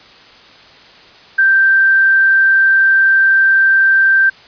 sine tone, 1568 Hz, G6, in tune, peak -7 dBFS, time 1.38-4.3 s, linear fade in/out 10 ms, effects white hiss -41 dBFS RMS until 4.47 s + resampled to 11025 Hz

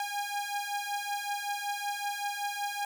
sawtooth beating tone pair, 812 / 817.3 Hz, G#5 / G#5, -39 / -28 cents, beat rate 5.3 Hz, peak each -32 / -31 dBFS, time 0-2.85 s, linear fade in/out 2 ms, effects none

